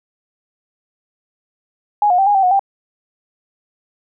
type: tone with pitch steps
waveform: sine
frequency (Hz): 830 / 719 / 778 / 822 / 775 / 729 / 787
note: G#5 / F#5 / G5 / G#5 / G5 / F#5 / G5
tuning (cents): -1 / -50 / -13 / -18 / -20 / -26 / +7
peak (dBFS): -10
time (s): 2.02-2.594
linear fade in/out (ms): 2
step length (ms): 82
effects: none